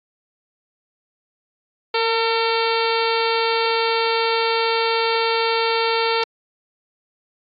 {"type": "harmonic tone with a mistuned harmonic", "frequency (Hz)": 452.8, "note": "A4", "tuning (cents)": 50, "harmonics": [1, 2, 3, 4, 5, 6, 7, 8, 9, 10], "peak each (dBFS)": [-21, -23, -26, -32, -28, -29, -32, -31, -31, -30], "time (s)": [1.94, 6.24], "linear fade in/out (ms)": 5, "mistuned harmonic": 1, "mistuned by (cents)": 20, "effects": ["AAC 64 kbps"]}